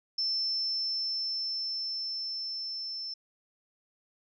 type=tone with level ramp; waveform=sine; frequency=5320 Hz; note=E8; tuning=15 cents sharp; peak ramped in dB=-27 to -35 dBFS; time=0.18-3.14 s; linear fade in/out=5 ms; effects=none